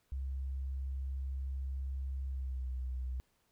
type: tone with pitch glide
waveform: sine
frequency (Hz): 66.8 to 63.49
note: C2 to B1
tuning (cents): +36 to +49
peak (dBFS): -35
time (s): 0.12-3.2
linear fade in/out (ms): 0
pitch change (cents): -87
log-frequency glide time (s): 2.27-2.7
effects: pink hiss -75 dBFS RMS until 3.51 s